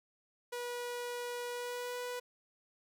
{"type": "tone with pitch glide", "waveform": "sawtooth", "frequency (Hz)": [485.4, 492.2], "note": ["B4", "B4"], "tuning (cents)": [-30, -6], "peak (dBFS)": -34, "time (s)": [0.52, 2.2], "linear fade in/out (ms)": 10, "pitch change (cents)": 24, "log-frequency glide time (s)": [1.5, 1.99], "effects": []}